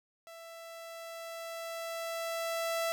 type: tone with level ramp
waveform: sawtooth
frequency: 664 Hz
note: E5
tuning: 12 cents sharp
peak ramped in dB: -44 to -26 dBFS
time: 0.27-2.92 s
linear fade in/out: 0 ms
effects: none